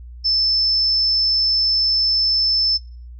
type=tone; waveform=sine; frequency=5274 Hz; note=E8; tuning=in tune; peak=-15 dBFS; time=0.24-2.78 s; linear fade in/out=20 ms; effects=noise-tail reverb RT60 0.4 s tail -20 dB re dry + added 60 Hz sine -34 dBFS peak until 3.19 s